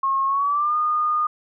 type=tone with pitch glide; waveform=sine; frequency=1083 to 1222.7 Hz; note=C#6 to D#6; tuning=-41 to -31 cents; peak=-18 dBFS; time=0.03-1.27 s; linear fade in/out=5 ms; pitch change=+210 cents; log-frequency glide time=0.26-0.76 s; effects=none